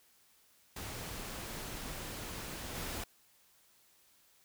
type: noise with level steps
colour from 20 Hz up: pink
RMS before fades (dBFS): -43 / -40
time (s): 0.76-3.04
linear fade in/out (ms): 5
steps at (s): 2.75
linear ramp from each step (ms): 5
effects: white hiss -67 dBFS RMS until 4.44 s